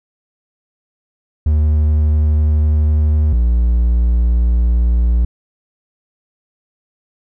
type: tone pair in turn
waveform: triangle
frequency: 76 / 58.9 Hz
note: D#2 / A#1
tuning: -40 / +19 cents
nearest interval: major third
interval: 441 cents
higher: first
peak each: -8 dBFS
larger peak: neither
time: 1.46-3.33 / 3.33-5.25 s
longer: second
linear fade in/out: 5 ms
effects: none